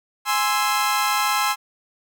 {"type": "chord", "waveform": "sawtooth", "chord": "Ab augmented", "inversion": "none", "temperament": "equal", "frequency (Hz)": [830.6, 1046.5, 1318.5], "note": ["Ab5", "C6", "E6"], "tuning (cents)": [0, 0, 0], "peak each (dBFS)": [-20, -19, -20], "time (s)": [0.25, 1.56], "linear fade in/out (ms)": 50, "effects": []}